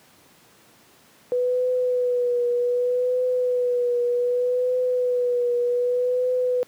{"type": "tone with vibrato", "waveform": "sine", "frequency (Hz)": 493.4, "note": "B4", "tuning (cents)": -2, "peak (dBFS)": -19, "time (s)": [1.32, 6.63], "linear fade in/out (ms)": 0, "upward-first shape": "triangle", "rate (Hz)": 0.65, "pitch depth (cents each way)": 39, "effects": ["pink hiss -54 dBFS RMS until 6.67 s", "high-pass 150 Hz 12 dB/octave"]}